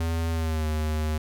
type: tone with pitch glide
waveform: square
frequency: 82.41 to 77.34 Hz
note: E2 to D#2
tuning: 0 to -10 cents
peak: -25 dBFS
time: 0-1.18 s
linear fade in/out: 5 ms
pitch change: -110 cents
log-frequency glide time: 0.31-0.67 s
effects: none